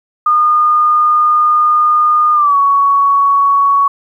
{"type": "tone with pitch glide", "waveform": "sine", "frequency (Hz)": [1220, 1118.7], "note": ["D#6", "C#6"], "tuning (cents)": [-34, 15], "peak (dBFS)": -7, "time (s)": [0.26, 3.88], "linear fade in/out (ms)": 5, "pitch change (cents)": -151, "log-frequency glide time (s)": [2.33, 2.57], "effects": ["8-bit"]}